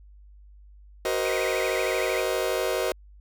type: chord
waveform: 40% pulse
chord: C half-diminished seventh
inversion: second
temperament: just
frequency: 376.7 / 470.9 / 523.3 / 627.9 Hz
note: Gb4 / Bb4 / C5 / Eb5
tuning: +31 / +18 / 0 / +16 cents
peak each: -29 dBFS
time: 1.05-2.92 s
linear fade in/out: 2 ms
type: tone with vibrato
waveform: sine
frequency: 2210 Hz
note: C#7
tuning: 6 cents flat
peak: -32 dBFS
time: 1.25-2.21 s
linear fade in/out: 2 ms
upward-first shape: triangle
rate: 13 Hz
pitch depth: 250 cents each way
effects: added 50 Hz sine -47 dBFS peak until 3.2 s